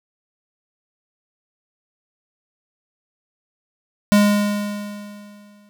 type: tone with exponential decay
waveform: square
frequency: 205.9 Hz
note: G#3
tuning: 15 cents flat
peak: -10 dBFS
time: 4.12-5.69 s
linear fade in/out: 0 ms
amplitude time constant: 340 ms
effects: none